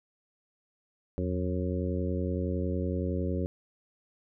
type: harmonic tone with a mistuned harmonic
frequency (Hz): 90.8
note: F#2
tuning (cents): -32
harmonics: 1 / 2 / 3 / 4 / 5 / 6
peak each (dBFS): -31 / -34 / -36 / -37 / -38 / -39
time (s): 1.18-3.46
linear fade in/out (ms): 0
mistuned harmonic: 1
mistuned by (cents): -150
effects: none